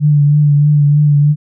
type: tone with vibrato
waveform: sine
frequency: 146.83 Hz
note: D3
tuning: in tune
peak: -6 dBFS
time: 0-1.36 s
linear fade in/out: 50 ms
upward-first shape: triangle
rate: 3.2 Hz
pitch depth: 36 cents each way
effects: none